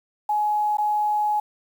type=tone with dropouts; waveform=sine; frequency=841 Hz; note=G#5; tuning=22 cents sharp; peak=-19 dBFS; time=0.29-1.4 s; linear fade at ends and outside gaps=5 ms; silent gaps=0.771-0.783 s; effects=8-bit